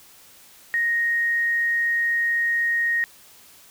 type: tone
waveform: sine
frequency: 1868 Hz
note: A#6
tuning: 3 cents sharp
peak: -19 dBFS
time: 0.74-3.04 s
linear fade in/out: 0 ms
effects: white hiss -50 dBFS RMS until 3.7 s